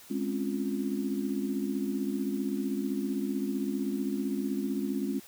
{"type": "chord", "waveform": "sine", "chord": "Db major seventh", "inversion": "second", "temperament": "equal", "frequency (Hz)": [207.7, 261.6, 277.2, 349.2], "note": ["Ab3", "C4", "Db4", "F4"], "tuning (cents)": [0, 0, 0, 0], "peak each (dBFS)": [-33, -35, -33, -37], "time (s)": [0.1, 5.2], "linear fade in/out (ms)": 10, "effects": ["white hiss -52 dBFS RMS until 5.27 s"]}